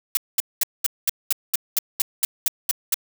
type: noise bursts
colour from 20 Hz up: blue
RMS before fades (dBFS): -19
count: 13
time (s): 0.15-2.943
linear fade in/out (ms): 2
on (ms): 21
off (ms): 210
effects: none